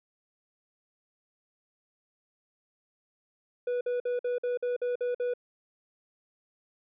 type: tone bursts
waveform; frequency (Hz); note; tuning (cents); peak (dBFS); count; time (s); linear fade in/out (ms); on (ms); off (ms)
triangle; 490; B4; -14; -25; 9; 3.67-5.338; 5; 140; 51
effects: resampled to 8000 Hz